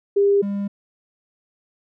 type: tone pair in turn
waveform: sine / triangle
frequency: 401.3 / 200.7 Hz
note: G4 / G3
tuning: +41 / +41 cents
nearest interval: octave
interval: 1200 cents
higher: first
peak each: -13 / -20 dBFS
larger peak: first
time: 0.16-0.42 / 0.42-0.68 s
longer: neither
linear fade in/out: 10 ms
effects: none